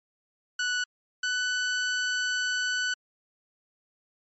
sawtooth tone pair in turn, 1480 / 1493.7 Hz, F#6 / F#6, 0 / +16 cents, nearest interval unison, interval 16 cents, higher second, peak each -22 dBFS, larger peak neither, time 0.59-0.84 / 1.23-2.94 s, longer second, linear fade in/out 5 ms, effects MP3 32 kbps

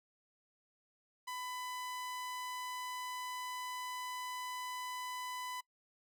sawtooth tone, 1000 Hz, B5, 21 cents sharp, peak -37 dBFS, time 1.27-5.61 s, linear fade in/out 10 ms, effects noise-tail reverb RT60 0.1 s tail -22 dB re dry

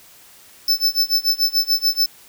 square tone with tremolo, 5274 Hz, E8, in tune, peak -13 dBFS, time 0.68-2.06 s, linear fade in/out 2 ms, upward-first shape sine, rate 6.9 Hz, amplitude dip 95%, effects white hiss -47 dBFS RMS until 2.28 s

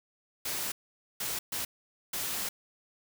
white noise bursts at uneven times, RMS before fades -34 dBFS, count 4, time 0.45-0.72 / 1.2-1.39 / 1.52-1.65 / 2.13-2.49 s, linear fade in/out 5 ms, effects none

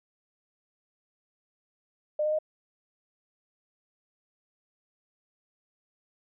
sine tone with pitch steps, 604 / 611.7 / 619.5 Hz, D5 / D#5 / D#5, +48 / -30 / -8 cents, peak -24 dBFS, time 2.19-2.388 s, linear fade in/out 5 ms, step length 66 ms, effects none

